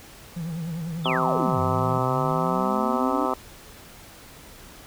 triangle tone with vibrato, 165.3 Hz, E3, 5 cents sharp, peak -26 dBFS, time 0.36-1.99 s, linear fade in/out 10 ms, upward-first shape triangle, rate 10 Hz, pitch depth 110 cents each way
sine exponential two-way sweep, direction down then up, 3729 to 92.7 to 301.7 Hz, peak -26 dBFS, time 1.04-3.27 s, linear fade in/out 20 ms, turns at 1.6 s
harmonic tone, 129.1 Hz, C3, 23 cents flat, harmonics 2 / 3 / 4 / 5 / 6 / 7 / 8 / 9 / 10, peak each -31 / -31 / -31 / -31 / -31 / -31 / -31 / -31 / -31 dBFS, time 1.05-3.34 s, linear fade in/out 5 ms
effects pink hiss -46 dBFS RMS until 4.86 s

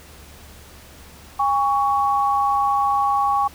sine tone pair together, 812 / 1117.6 Hz, G#5 / C#6, -39 / +14 cents, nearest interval tritone, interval 553 cents, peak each -19 dBFS, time 1.39-3.48 s, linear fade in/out 10 ms, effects added 73 Hz sine -46 dBFS peak until 3.54 s + pink hiss -45 dBFS RMS until 3.54 s

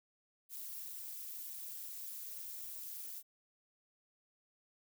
violet noise with amplitude modulation, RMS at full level -42 dBFS, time 0.49-3.23 s, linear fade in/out 50 ms, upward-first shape sine, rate 278 Hz, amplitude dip 95%, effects none

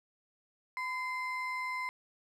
triangle ring-modulated tone, 1546 Hz, G6, 24 cents flat, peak -29 dBFS, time 0.77-1.89 s, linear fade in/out 0 ms, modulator 536 Hz, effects none

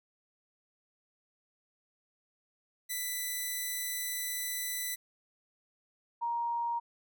5% pulse / sine tone pair in turn, 1991 / 939.6 Hz, B6 / A#5, +14 / +13 cents, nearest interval octave + minor second, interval 1301 cents, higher first, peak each -23 / -30 dBFS, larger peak first, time 2.89-4.96 / 6.21-6.8 s, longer first, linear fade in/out 20 ms, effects none

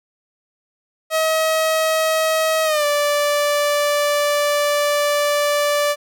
sawtooth tone with pitch glide, 637 to 584.1 Hz, D#5 to D5, +41 to -10 cents, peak -12 dBFS, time 1.1-5.96 s, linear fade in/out 50 ms, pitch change -151 cents, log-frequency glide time 2.64-2.85 s, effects none

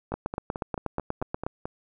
two click trains, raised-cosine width 1 ms, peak -14 / -18 dBFS, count 12 / 8, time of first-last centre 0.14-1.465 / 0.12-1.655 s, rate 8.3 / 4.56 Hz, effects none

